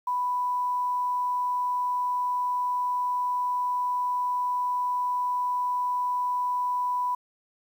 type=tone with quantisation; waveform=sine; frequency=990 Hz; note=B5; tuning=4 cents sharp; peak=-24 dBFS; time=0.07-7.15 s; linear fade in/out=5 ms; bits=9; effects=none